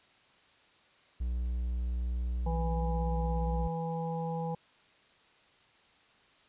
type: tone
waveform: triangle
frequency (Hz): 60.6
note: B1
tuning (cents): -32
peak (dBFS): -28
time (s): 1.2-3.68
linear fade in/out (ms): 10
type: harmonic tone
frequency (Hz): 164.81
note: E3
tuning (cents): 0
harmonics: 1 / 3 / 5 / 6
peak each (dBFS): -34 / -38 / -38 / -48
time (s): 2.46-4.55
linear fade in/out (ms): 5
effects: white hiss -63 dBFS RMS until 6.48 s + resampled to 8000 Hz